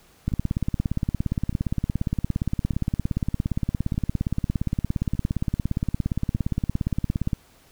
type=two click trains; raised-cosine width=5 ms; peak=-22 / -11 dBFS; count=6 / 123; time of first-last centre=0.32-6.359 / 0.28-7.332 s; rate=0.828 / 17.3 Hz; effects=pink hiss -56 dBFS RMS until 7.71 s